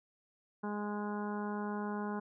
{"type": "harmonic tone", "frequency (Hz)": 207.4, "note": "G#3", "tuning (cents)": -2, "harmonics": [1, 2, 3, 4, 5, 6, 7, 8], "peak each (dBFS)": [-37, -42, -50, -44, -45, -54, -48, -59], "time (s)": [0.63, 2.2], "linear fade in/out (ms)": 10, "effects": []}